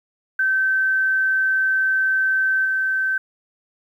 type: tone with level steps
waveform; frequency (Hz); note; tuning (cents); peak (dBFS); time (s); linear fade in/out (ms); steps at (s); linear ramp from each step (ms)
sine; 1544; G6; -27; -16 / -18; 0.39-3.18; 5; 2.65; 2
effects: 9-bit